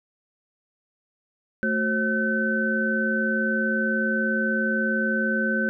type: tone cluster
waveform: sine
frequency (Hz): 220.8 / 370 / 536 / 1523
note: A3 / F#4 / C5 / F#6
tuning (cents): +6 / 0 / +42 / +50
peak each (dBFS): -25 / -32 / -30 / -24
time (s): 1.63-5.69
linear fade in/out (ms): 0
effects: none